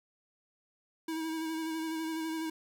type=tone with vibrato; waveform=square; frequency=321 Hz; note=E4; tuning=46 cents flat; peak=-34 dBFS; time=1.08-2.5 s; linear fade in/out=5 ms; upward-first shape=sine; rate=12 Hz; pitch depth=26 cents each way; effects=12-bit